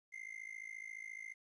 triangle tone with amplitude modulation, 2093 Hz, C7, in tune, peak -40 dBFS, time 0.12-1.34 s, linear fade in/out 20 ms, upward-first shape sine, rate 54.4 Hz, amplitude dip 95%, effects resampled to 24000 Hz + 13-bit

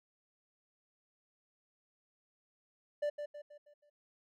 triangle tone with echo, 588 Hz, D5, 2 cents sharp, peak -29 dBFS, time 3.02-3.1 s, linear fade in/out 10 ms, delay 160 ms, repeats 5, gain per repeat -7 dB, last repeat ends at 3.9 s, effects none

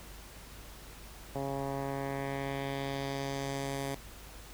10% pulse tone with low-pass filter sweep, 137.7 Hz, C#3, 11 cents flat, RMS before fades -36 dBFS, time 1.35-3.95 s, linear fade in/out 5 ms, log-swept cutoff 780 to 12000 Hz, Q 1.3, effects added 50 Hz sine -51 dBFS peak until 4.53 s + pink hiss -51 dBFS RMS until 4.53 s

